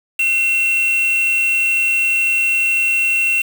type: tone with quantisation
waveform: triangle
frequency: 2718 Hz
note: F7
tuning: 48 cents flat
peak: -12 dBFS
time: 0.19-3.42 s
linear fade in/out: 5 ms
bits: 4
effects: none